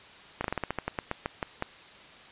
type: slowing click train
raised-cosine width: 0.5 ms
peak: -14 dBFS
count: 14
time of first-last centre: 0.41-1.624 s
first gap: 33 ms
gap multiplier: 1.16
effects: white hiss -50 dBFS RMS until 2.31 s + resampled to 8000 Hz